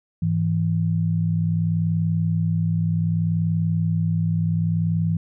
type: tone pair together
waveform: sine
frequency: 103.83 / 164.48 Hz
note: G#2 / E3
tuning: 0 / -4 cents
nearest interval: minor sixth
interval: 796 cents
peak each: -23 / -20 dBFS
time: 0.22-5.17 s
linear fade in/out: 5 ms
effects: none